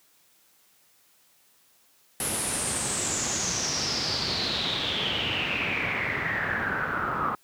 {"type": "noise with low-pass filter sweep", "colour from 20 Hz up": "pink", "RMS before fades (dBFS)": -28, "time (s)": [2.2, 7.35], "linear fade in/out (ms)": 2, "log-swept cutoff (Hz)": [11000, 1200], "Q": 7.3, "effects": ["white hiss -62 dBFS RMS until 7.43 s", "high-pass 100 Hz 12 dB/octave"]}